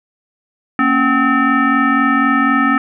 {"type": "tone with frequency modulation", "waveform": "sine", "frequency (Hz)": 784, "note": "G5", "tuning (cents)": 0, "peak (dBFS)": -10, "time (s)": [0.79, 2.78], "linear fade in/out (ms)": 2, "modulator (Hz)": 508, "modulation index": 2.1, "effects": []}